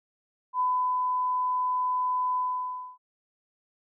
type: tone with ADSR envelope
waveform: sine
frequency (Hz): 1004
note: B5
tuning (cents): +28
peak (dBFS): -22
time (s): 0.53-2.98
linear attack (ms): 68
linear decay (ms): 380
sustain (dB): -2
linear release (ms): 610
effects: none